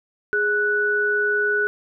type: tone pair together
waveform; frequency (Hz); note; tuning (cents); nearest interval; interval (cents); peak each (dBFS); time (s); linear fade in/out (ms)
sine; 415.3 / 1480; G#4 / F#6; 0 / 0; octave + minor seventh; 2200; -23 / -19; 0.33-1.67; 0
effects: none